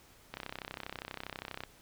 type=click train; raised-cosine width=0.3 ms; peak=-23 dBFS; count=43; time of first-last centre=0.34-1.636 s; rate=32.4 Hz; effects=pink hiss -60 dBFS RMS until 1.81 s